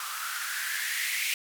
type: noise with band-pass filter sweep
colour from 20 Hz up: violet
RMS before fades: -32 dBFS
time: 0-1.34 s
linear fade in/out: 2 ms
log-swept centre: 1200 to 2300 Hz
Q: 5.6
effects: none